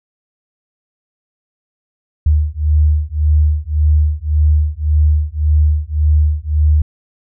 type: beating tone pair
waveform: sine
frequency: 75 / 76.8 Hz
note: D2 / D#2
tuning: +37 / -22 cents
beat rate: 1.8 Hz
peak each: -13 dBFS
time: 2.26-6.82 s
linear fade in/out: 5 ms
effects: none